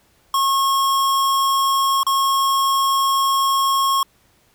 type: tone with dropouts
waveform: square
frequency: 1088 Hz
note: C#6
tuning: 33 cents flat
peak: -16 dBFS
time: 0.34-4.03 s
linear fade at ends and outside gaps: 2 ms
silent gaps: 2.032-2.066 s
effects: pink hiss -58 dBFS RMS until 4.54 s